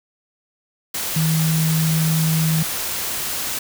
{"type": "tone in noise", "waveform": "sine", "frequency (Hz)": 159.6, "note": "D#3", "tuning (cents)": 44, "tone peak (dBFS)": -16, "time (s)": [1.16, 2.63], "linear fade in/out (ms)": 5, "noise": "white", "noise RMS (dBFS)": -25, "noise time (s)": [0.94, 3.59], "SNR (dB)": 6, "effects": []}